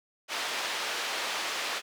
white band-pass noise, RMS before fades -33 dBFS, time 0.28-1.82 s, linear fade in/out 50 ms, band 460 to 3700 Hz, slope 12 dB/octave, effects none

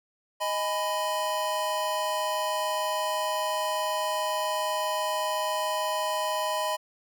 square chord, G# minor, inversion second, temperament just, 623 / 830.6 / 996.7 Hz, D#5 / G#5 / B5, +2 / 0 / +16 cents, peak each -31 / -36 / -30 dBFS, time 0.4-6.77 s, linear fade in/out 20 ms, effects none

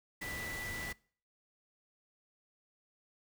sine tone in noise, 1975.5 Hz, B6, in tune, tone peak -41 dBFS, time 0.21-0.93 s, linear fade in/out 10 ms, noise pink, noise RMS -44 dBFS, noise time 0.21-0.93 s, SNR 0 dB, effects noise-tail reverb RT60 0.5 s tail -24 dB re dry

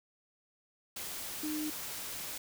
sine tone in noise, 305.6 Hz, D#4, 31 cents flat, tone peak -34 dBFS, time 1.43-1.7 s, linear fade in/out 5 ms, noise white, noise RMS -41 dBFS, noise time 0.96-2.38 s, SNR +4 dB, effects none

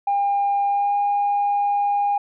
sine tone with pitch glide, 804 to 812.9 Hz, G5 to G#5, +44 to -37 cents, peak -16 dBFS, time 0.07-2.18 s, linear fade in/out 5 ms, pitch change +19 cents, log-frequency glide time 0.67-0.95 s, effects tanh soft clip ceiling -14 dBFS

